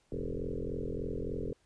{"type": "tone with frequency modulation", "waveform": "sine", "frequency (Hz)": 207.7, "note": "G#3", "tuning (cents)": 0, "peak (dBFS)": -33, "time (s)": [0.12, 1.53], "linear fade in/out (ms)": 2, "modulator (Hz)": 43.4, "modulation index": 6.3, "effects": ["pink hiss -71 dBFS RMS until 1.65 s", "resampled to 22050 Hz"]}